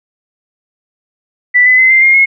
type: tone with pitch steps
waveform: sine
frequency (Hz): 1975.5 / 2012 / 2050 / 2088 / 2127 / 2167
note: B6 / B6 / C7 / C7 / C7 / C#7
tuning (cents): 0 / +32 / -36 / -4 / +28 / -40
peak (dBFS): -4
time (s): 1.54-2.26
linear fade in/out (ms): 20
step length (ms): 120
effects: none